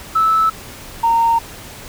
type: tone pair in turn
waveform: sine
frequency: 1309 / 920.8 Hz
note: E6 / A#5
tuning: -13 / -22 cents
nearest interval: tritone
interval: 609 cents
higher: first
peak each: -10 dBFS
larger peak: neither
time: 0.15-0.5 / 1.03-1.39 s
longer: second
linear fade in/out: 10 ms
effects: tanh soft clip ceiling -6 dBFS + pink hiss -35 dBFS RMS until 1.88 s